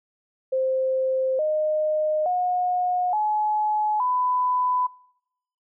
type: tone with pitch steps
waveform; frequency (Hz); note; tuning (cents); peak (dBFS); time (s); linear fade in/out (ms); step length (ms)
sine; 523.3 / 615.2 / 723.2 / 850.1 / 999.3; C5 / D#5 / F#5 / G#5 / B5; 0 / -20 / -40 / +40 / +20; -20; 0.52-4.87; 10; 870
effects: noise-tail reverb RT60 0.9 s tail -26 dB re dry